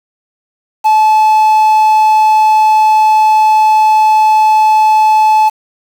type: tone with quantisation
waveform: triangle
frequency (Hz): 865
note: A5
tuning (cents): -30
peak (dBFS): -3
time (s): 0.84-5.5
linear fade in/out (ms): 20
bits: 5
effects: none